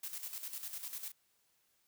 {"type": "noise with tremolo", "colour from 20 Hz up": "blue", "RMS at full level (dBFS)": -42, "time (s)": [0.03, 1.12], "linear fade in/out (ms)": 5, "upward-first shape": "square", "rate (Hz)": 10, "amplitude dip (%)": 60, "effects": ["white hiss -75 dBFS RMS until 1.87 s"]}